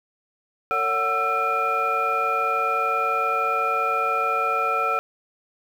sine tone cluster, 452.7 / 563 / 740 / 1333 / 2422 Hz, A4 / C#5 / F#5 / E6 / D#7, +49 / +27 / 0 / +19 / -47 cents, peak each -30 / -30 / -28 / -21 / -30 dBFS, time 0.71-4.99 s, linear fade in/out 0 ms, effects tanh soft clip ceiling -11 dBFS + 8-bit

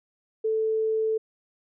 sine tone, 440 Hz, A4, in tune, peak -22 dBFS, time 0.44-1.18 s, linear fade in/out 10 ms, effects none

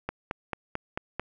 click train, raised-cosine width 0.5 ms, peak -15 dBFS, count 6, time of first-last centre 0.09-1.196 s, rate 4.52 Hz, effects none

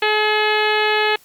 harmonic tone, 426.2 Hz, G#4, 45 cents sharp, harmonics 1 / 2 / 3 / 4 / 5 / 6 / 7 / 8 / 9 / 10, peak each -20 / -21 / -27 / -22 / -25 / -24 / -27 / -29 / -32 / -32 dBFS, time 0.02-1.16 s, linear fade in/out 5 ms, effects white hiss -51 dBFS RMS until 1.24 s + Opus 48 kbps

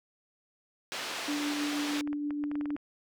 white band-pass noise, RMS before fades -37 dBFS, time 0.92-2.01 s, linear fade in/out 0 ms, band 270 to 4000 Hz, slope 12 dB/octave
sine tone with tremolo, 292.7 Hz, D4, 6 cents flat, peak -29 dBFS, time 1.28-2.76 s, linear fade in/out 5 ms, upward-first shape triangle, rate 6.3 Hz, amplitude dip 30%
clicks, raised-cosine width 0.5 ms, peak -28 dBFS, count 11, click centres 2.01 / 2.075 / 2.13 / 2.307 / 2.439 / 2.515 / 2.555 / 2.611 / 2.657 / 2.705 / 2.765 s
effects none

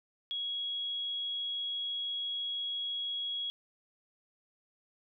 sine tone, 3322 Hz, G#7, in tune, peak -33 dBFS, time 0.31-3.5 s, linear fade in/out 0 ms, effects none

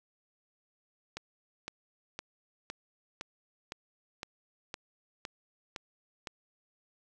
click train, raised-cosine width 0.2 ms, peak -21 dBFS, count 11, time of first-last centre 1.17-6.272 s, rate 1.96 Hz, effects none

